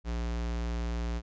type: tone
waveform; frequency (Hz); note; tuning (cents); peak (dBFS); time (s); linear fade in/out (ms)
square; 58.27; A#1; 0; -31; 0.04-1.22; 50
effects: resampled to 16000 Hz